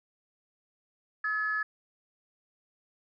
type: tone pair together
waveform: sine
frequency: 1283 / 1710.1 Hz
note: E6 / A6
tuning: -47 / -50 cents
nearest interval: perfect fourth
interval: 497 cents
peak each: -33 / -28 dBFS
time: 1.24-1.63 s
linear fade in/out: 5 ms
effects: tanh soft clip ceiling -20 dBFS